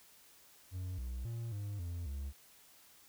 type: tone with pitch steps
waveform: triangle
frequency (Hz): 91.6 / 61.8 / 116 / 101.9 / 86.2 / 69.2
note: F#2 / B1 / A#2 / G#2 / F2 / C#2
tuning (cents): -17 / +2 / -8 / -32 / -22 / -2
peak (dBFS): -36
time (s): 0.71-2.33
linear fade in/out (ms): 50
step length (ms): 270
effects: white hiss -62 dBFS RMS until 3.08 s